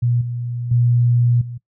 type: tone with level steps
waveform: sine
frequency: 120.5 Hz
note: B2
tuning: 42 cents flat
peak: -14 / -22 / -12 / -27 dBFS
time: 0.02-1.58 s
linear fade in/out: 10 ms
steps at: 0.21 / 0.71 / 1.41 s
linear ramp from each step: 5 ms
effects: noise-tail reverb RT60 0.1 s tail -20 dB re dry